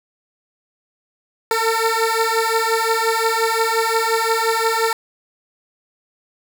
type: beating tone pair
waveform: 15% pulse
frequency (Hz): 448.6 / 454.3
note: A4 / A#4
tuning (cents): +34 / -45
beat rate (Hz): 5.7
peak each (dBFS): -13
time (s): 1.51-4.93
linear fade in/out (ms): 2
effects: none